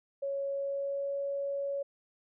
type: tone with pitch glide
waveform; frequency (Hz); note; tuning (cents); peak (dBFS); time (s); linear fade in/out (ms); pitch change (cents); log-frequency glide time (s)
sine; 554.4 to 559.2; C#5 to C#5; 0 to +15; -31; 0.22-1.83; 10; +15; 0.47-1.15
effects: none